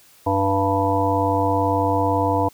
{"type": "harmonic tone", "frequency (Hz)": 98, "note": "G2", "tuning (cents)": 0, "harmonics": [1, 3, 5, 7, 9, 10], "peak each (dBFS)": [-24, -24, -24, -24, -24, -24], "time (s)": [0.26, 2.49], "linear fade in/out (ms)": 10, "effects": ["white hiss -52 dBFS RMS until 2.53 s"]}